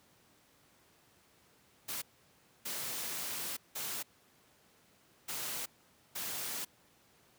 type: noise bursts at uneven times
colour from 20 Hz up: white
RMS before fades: -39 dBFS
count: 5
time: 1.88-2.02 / 2.65-3.57 / 3.75-4.03 / 5.28-5.66 / 6.15-6.65 s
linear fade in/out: 10 ms
effects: pink hiss -66 dBFS RMS until 7.38 s + high-pass 100 Hz 12 dB/octave